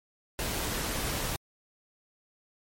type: noise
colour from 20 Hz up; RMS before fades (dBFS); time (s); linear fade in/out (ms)
pink; -32; 0.39-1.36; 0
effects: MP3 64 kbps